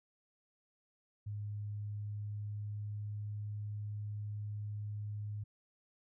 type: tone with pitch glide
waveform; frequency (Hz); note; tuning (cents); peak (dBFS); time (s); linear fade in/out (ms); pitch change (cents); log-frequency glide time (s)
sine; 103.83 to 104.43; G#2 to G#2; 0 to +10; -38; 1.26-5.44; 10; +10; 1.68-3.46
effects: none